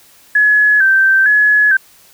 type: tone with vibrato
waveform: sine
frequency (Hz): 1626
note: G#6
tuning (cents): -37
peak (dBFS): -7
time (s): 0.35-1.77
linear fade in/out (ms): 5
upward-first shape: square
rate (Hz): 1.1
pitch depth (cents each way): 72
effects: white hiss -46 dBFS RMS until 2.13 s